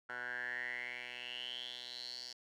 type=tone with band-pass filter sweep; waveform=10% pulse; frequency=123 Hz; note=B2; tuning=7 cents flat; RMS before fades=-44 dBFS; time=0.09-2.33 s; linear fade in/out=5 ms; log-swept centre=1400 to 4900 Hz; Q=8.7; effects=none